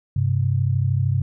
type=tone pair together; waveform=sine; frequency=98.8 / 131.88 Hz; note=G2 / C3; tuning=+14 / +14 cents; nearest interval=perfect fourth; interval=500 cents; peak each=-20 dBFS; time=0.16-1.22 s; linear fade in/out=5 ms; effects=none